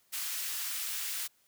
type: high-pass noise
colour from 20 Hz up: white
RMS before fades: -36 dBFS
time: 0.12-1.28 s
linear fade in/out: 20 ms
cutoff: 1500 Hz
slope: 12 dB/octave
effects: white hiss -69 dBFS RMS until 1.47 s